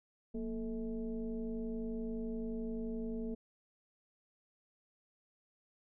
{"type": "tone with frequency modulation", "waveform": "sine", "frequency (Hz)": 232.8, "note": "A#3", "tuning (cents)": -2, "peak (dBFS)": -36, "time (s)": [0.34, 3.35], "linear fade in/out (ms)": 10, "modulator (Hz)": 207, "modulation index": 1, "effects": []}